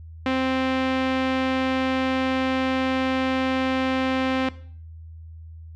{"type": "tone with low-pass filter", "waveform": "sawtooth", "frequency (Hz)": 261.6, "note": "C4", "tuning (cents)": 0, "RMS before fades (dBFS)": -23, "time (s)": [0.26, 4.49], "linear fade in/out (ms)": 2, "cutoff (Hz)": 2900, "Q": 1.4, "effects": ["noise-tail reverb RT60 0.5 s tail -17 dB re dry", "added 81 Hz sine -38 dBFS peak until 5.75 s"]}